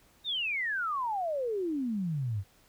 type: exponential sweep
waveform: sine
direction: down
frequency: 3796 to 92.4 Hz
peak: -29 dBFS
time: 0.24-2.44 s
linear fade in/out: 50 ms
effects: pink hiss -63 dBFS RMS until 2.68 s